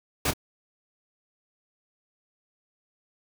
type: noise with echo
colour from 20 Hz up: pink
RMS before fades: -25 dBFS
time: 0.25-0.31 s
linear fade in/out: 5 ms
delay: 26 ms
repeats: 1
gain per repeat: -10 dB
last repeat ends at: 0.336 s
effects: none